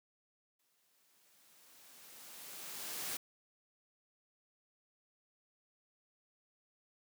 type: noise with exponential growth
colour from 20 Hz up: white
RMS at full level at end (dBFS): -39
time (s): 0.59-3.17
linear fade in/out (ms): 5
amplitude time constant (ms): 560
effects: high-pass 150 Hz 12 dB/octave